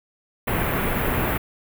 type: band-stop noise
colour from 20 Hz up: pink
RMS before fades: -23 dBFS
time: 0.47-1.38 s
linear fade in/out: 10 ms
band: 2500 to 13000 Hz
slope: 24 dB/octave
effects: none